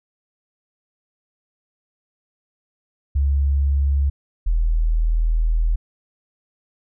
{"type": "tone pair in turn", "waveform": "sine", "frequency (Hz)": [69.7, 40.42], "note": ["C#2", "E1"], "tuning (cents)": [10, -33], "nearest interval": "major sixth", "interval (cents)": 943, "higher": "first", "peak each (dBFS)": -15, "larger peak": "neither", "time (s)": [[3.15, 4.1], [4.46, 5.76]], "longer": "second", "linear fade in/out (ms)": 10, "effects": []}